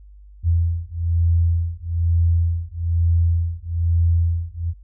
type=beating tone pair; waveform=sine; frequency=83.9 / 85 Hz; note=E2 / F2; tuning=+31 / -46 cents; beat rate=1.1 Hz; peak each=-19 dBFS; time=0.43-4.74 s; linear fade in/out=50 ms; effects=added 50 Hz sine -41 dBFS peak until 4.83 s